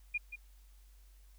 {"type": "tone with echo", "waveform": "sine", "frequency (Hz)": 2426, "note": "D#7", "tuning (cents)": -44, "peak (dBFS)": -31, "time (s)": [0.14, 0.18], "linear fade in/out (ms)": 10, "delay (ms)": 180, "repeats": 1, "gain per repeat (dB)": -10, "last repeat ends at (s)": 0.36, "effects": ["added 48 Hz sine -56 dBFS peak until 1.38 s", "white hiss -70 dBFS RMS until 1.38 s"]}